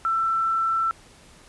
sine tone, 1336 Hz, E6, 23 cents sharp, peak -20 dBFS, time 0.05-0.91 s, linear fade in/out 0 ms, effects pink hiss -51 dBFS RMS until 1.48 s + resampled to 24000 Hz

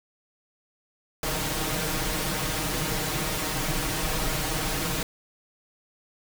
pink noise with comb filter, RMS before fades -28 dBFS, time 1.23-5.03 s, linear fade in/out 2 ms, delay 6.4 ms, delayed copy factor +0.9, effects none

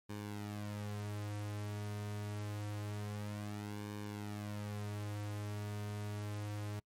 sawtooth tone with flanger, 103.83 Hz, G#2, in tune, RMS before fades -42 dBFS, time 0.09-6.8 s, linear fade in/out 10 ms, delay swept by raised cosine 1.5 to 6 ms, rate 0.26 Hz, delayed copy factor -0.7, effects noise-tail reverb RT60 0.1 s tail -26 dB re dry + MP3 64 kbps

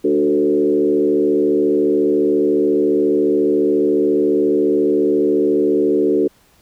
sine tone with frequency modulation, 370 Hz, F#4, in tune, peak -12 dBFS, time 0.04-6.28 s, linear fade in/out 10 ms, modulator 74.3 Hz, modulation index 1.3, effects pink hiss -54 dBFS RMS until 6.61 s

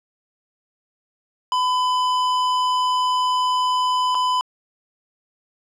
square tone with dropouts, 1005 Hz, B5, 30 cents sharp, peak -18 dBFS, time 1.52-4.41 s, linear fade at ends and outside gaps 1 ms, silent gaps 4.147-4.151 s, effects low-pass 5000 Hz 12 dB/octave + 9-bit

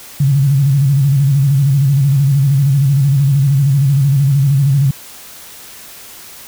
sine tone with vibrato, 138.59 Hz, C#3, in tune, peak -8 dBFS, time 0.2-4.91 s, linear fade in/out 5 ms, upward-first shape square, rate 13 Hz, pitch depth 73 cents each way, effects white hiss -35 dBFS RMS until 6.47 s

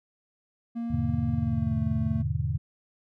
triangle tone with pitch glide, 233.1 to 221.9 Hz, A#3 to A3, 0 to +15 cents, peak -27 dBFS, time 0.75-2.23 s, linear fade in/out 20 ms, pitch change -85 cents, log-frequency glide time 1.32-1.8 s
sine chord, E dominant seventh, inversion none, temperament just, 82.41 / 103.01 / 123.61 / 148.33 Hz, E2 / G#2 / B2 / D3, 0 / -14 / +2 / +18 cents, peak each -31 dBFS, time 0.9-2.58 s, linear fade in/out 10 ms
effects none

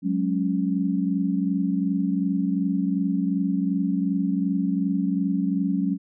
sine chord, F# suspended second, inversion none, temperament equal, 185 / 207.7 / 277.2 Hz, F#3 / G#3 / C#4, 0 / 0 / 0 cents, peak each -24 / -27 / -25 dBFS, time 0.02-5.98 s, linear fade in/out 50 ms, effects none

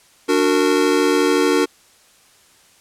square chord, D augmented, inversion none, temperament just, 293.7 / 367.1 / 458.9 Hz, D4 / F#4 / A#4, 0 / -14 / -27 cents, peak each -19 dBFS, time 0.28-1.66 s, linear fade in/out 20 ms, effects white hiss -52 dBFS RMS until 2.8 s + low-pass 10000 Hz 12 dB/octave

